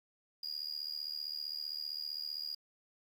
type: tone with amplitude modulation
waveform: triangle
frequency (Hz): 4855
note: D#8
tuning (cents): -43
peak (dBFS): -33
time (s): 0.43-2.55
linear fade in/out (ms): 5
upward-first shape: sine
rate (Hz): 75.4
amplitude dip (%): 90
effects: 10-bit